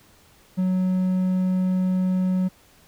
triangle tone, 185 Hz, F#3, in tune, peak -17 dBFS, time 0.57-2.49 s, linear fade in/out 20 ms, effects pink hiss -55 dBFS RMS until 2.87 s

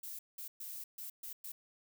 violet noise bursts at uneven times, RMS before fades -45 dBFS, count 6, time 0.03-0.19 / 0.38-0.48 / 0.6-0.84 / 0.98-1.1 / 1.23-1.33 / 1.44-1.52 s, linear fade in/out 5 ms, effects none

